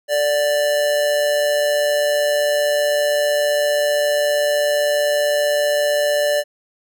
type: tone with amplitude modulation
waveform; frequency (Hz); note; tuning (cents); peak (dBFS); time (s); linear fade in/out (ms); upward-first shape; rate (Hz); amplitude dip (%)
square; 587.3; D5; 0; -14; 0.08-6.44; 50; sine; 145; 45
effects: none